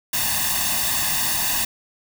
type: noise with comb filter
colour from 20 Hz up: white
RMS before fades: -22 dBFS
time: 0.13-1.65 s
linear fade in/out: 5 ms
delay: 1.1 ms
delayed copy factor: +0.85
effects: none